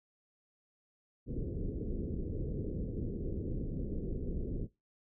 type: low-pass noise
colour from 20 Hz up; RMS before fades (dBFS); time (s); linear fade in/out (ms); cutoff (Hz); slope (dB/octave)
pink; -37; 1.26-4.68; 50; 470; 48
effects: noise-tail reverb RT60 0.2 s tail -18 dB re dry